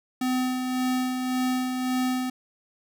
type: tone with tremolo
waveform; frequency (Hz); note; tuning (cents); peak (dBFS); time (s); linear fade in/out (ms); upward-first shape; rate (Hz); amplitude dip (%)
square; 254.7; C4; -46; -23; 0.21-2.3; 5; sine; 1.8; 40
effects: none